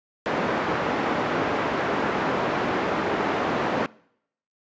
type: band-pass noise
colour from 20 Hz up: pink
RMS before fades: -25 dBFS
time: 0.26-3.86 s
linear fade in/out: 0 ms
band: 250 to 1600 Hz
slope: 12 dB/octave
effects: noise-tail reverb RT60 0.7 s tail -23 dB re dry + resampled to 16000 Hz